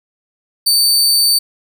sawtooth tone, 4569 Hz, D8, 48 cents flat, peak -7 dBFS, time 0.66-1.39 s, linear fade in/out 10 ms, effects none

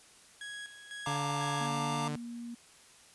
30% pulse tone with tremolo, 1661.2 Hz, G#6, in tune, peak -38 dBFS, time 0.41-1.68 s, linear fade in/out 2 ms, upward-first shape square, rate 2 Hz, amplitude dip 65%
square chord, Bb major seventh, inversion second, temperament equal with one note detuned, 698.5 / 880 / 932.3 / 1180.8 Hz, F5 / A5 / Bb5 / D6, 0 / 0 / 0 / +9 cents, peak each -41 / -43 / -39 / -38 dBFS, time 1.06-2.08 s, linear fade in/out 2 ms
sawtooth tone with pitch glide, 144 to 148.73 Hz, D3 to D3, -34 to +22 cents, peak -31 dBFS, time 1.07-2.16 s, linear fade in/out 2 ms, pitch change +56 cents, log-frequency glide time 1.61-2.05 s
sine tone, 236.4 Hz, A#3, 24 cents sharp, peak -39 dBFS, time 1.6-2.55 s, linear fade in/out 10 ms
effects white hiss -58 dBFS RMS until 3.14 s + resampled to 24000 Hz

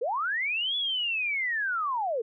sine linear two-way sweep, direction up then down, 425.1 to 3441 to 425.1 Hz, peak -26 dBFS, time 0.01-2.22 s, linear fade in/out 10 ms, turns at 0.76 s, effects none

